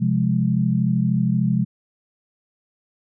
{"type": "chord", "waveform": "sine", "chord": "F minor", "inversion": "second", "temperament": "equal", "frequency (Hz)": [130.81, 174.61, 207.7], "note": ["C3", "F3", "Ab3"], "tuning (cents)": [0, 0, 0], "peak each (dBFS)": -21, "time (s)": [0, 1.65], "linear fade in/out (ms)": 20, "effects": []}